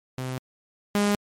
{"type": "tone pair in turn", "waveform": "sawtooth", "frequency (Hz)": [129, 204.8], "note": ["C3", "G#3"], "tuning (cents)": [-24, -24], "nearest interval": "minor sixth", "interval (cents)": 800, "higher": "second", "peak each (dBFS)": [-25, -16], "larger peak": "second", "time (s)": [[0.18, 0.38], [0.95, 1.15]], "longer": "neither", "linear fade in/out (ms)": 0, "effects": ["MP3 64 kbps"]}